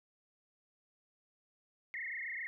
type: tone with frequency modulation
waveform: sine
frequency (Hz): 2000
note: B6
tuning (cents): +21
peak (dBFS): -38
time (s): 1.94-2.47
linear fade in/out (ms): 0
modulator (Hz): 27.4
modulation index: 6.5
effects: none